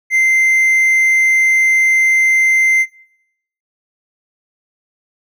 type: tone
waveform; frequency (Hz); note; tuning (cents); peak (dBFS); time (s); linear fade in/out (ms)
triangle; 2081; C7; -10; -8; 0.1-2.86; 50
effects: noise-tail reverb RT60 0.8 s tail -22 dB re dry